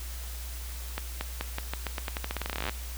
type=accelerating click train; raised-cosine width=0.3 ms; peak=-15 dBFS; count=26; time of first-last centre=0.98-2.695 s; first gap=230 ms; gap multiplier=0.87; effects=added 60 Hz sine -36 dBFS peak until 2.97 s + white hiss -44 dBFS RMS until 2.97 s